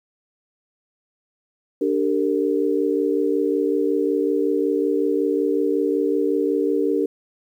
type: chord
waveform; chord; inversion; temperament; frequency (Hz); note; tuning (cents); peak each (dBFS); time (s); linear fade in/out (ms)
sine; G minor; second; equal with one note detuned; 293.7 / 392 / 457.4; D4 / G4 / Bb4; 0 / 0 / -33; -22; 1.81-7.06; 5
effects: 9-bit